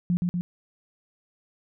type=tone with echo; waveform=sine; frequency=176.4 Hz; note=F3; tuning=18 cents sharp; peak=-20 dBFS; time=0.1-0.17 s; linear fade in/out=0 ms; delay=120 ms; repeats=2; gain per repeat=-2 dB; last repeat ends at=0.41 s; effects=none